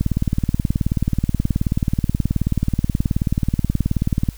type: click train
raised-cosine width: 5 ms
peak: -5 dBFS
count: 81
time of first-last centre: 0.01-4.288 s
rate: 18.7 Hz
effects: added 50 Hz sine -37 dBFS peak until 4.37 s + white hiss -47 dBFS RMS until 4.37 s